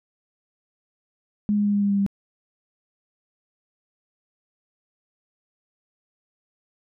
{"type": "tone with pitch steps", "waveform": "sine", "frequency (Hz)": [207.7, 206.1, 204.6, 203.1, 201.6, 200, 198.55], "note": ["G#3", "G#3", "G#3", "G#3", "G3", "G3", "G3"], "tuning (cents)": [0, -13, -26, -38, 49, 35, 22], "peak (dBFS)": -18, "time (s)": [1.49, 2.064], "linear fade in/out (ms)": 0, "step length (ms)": 82, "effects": []}